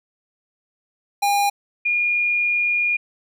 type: tone pair in turn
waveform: square / sine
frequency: 810 / 2427 Hz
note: G#5 / D#7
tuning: -43 / -44 cents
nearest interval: octave + perfect fifth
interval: 1899 cents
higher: second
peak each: -17 dBFS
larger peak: neither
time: 1.22-1.5 / 1.85-2.97 s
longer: second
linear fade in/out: 10 ms
effects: none